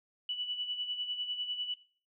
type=tone with tremolo; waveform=sine; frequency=2960 Hz; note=F#7; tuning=in tune; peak=-31 dBFS; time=0.29-1.74 s; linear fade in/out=2 ms; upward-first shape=sine; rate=10 Hz; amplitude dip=60%; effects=noise-tail reverb RT60 0.4 s tail -17 dB re dry